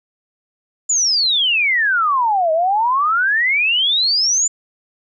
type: exponential two-way sweep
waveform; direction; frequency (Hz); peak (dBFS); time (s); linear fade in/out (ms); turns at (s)
sine; down then up; 7180 to 622 to 7180; -13; 0.89-4.48; 10; 2.52
effects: none